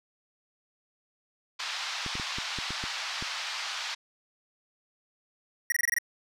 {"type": "band-pass noise", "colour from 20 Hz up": "white", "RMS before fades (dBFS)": -35, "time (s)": [1.59, 3.95], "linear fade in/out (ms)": 10, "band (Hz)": [820, 5000], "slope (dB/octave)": 24}
{"type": "clicks", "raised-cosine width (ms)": 3, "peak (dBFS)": -25, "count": 8, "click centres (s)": [2.063, 2.154, 2.198, 2.385, 2.587, 2.706, 2.839, 3.225]}
{"type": "tone bursts", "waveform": "square", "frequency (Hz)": 1900, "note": "A#6", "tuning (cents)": 33, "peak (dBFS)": -24, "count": 7, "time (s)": [5.7, 5.985], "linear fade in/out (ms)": 2, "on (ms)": 21, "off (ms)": 23}
{"effects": []}